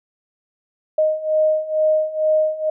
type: beating tone pair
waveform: sine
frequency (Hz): 620 / 622.2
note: D#5 / D#5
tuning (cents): -6 / 0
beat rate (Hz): 2.2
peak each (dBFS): -20 / -17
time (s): 0.98-2.7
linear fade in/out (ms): 5
effects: none